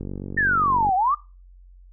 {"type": "click train", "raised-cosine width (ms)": 3, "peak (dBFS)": -19, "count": 43, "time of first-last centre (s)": [0.01, 0.891], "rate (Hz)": 47.7}
{"type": "exponential two-way sweep", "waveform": "sine", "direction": "down then up", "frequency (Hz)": [1840, 724, 1238], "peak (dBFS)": -17, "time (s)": [0.37, 1.15], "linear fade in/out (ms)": 10, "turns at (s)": 0.95}
{"effects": ["noise-tail reverb RT60 0.3 s tail -21 dB re dry", "added 45 Hz sine -45 dBFS peak until 1.92 s"]}